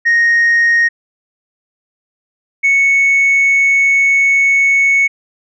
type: tone pair in turn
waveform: sine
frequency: 1864.7 / 2213 Hz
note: A#6 / C#7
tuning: 0 / -3 cents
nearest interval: minor third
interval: 297 cents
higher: second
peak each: -6 dBFS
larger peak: neither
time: 0.05-0.89 / 2.63-5.08 s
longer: second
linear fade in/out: 20 ms
effects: tanh soft clip ceiling -6 dBFS